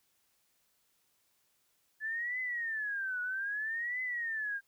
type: tone with vibrato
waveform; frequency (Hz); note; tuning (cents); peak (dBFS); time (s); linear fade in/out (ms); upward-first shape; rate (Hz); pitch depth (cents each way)
sine; 1724; A6; -36; -33; 2-4.61; 50; triangle; 0.62; 290
effects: white hiss -74 dBFS RMS until 4.67 s